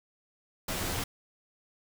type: noise with comb filter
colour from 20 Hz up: pink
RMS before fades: -33 dBFS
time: 0.68-1.04 s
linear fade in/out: 5 ms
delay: 11 ms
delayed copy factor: +0.75
effects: none